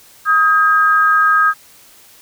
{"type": "tone pair together", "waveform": "sine", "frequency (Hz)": [1258.6, 1613], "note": ["D#6", "G6"], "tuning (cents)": [19, 49], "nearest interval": "major third", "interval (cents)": 430, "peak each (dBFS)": [-11, -13], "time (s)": [0.25, 1.54], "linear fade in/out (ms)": 50, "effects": ["white hiss -45 dBFS RMS until 2.21 s"]}